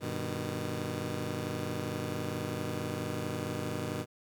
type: chord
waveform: 15% pulse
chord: G augmented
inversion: none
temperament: just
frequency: 98 / 122.5 / 153.12 Hz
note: G2 / B2 / D#3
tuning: 0 / -14 / -27 cents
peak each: -32 dBFS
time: 0-4.06 s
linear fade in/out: 50 ms
effects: none